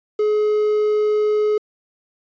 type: tone with quantisation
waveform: triangle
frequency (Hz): 423.4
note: G#4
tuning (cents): +33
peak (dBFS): -13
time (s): 0.19-1.58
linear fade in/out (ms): 5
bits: 7
effects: resampled to 16000 Hz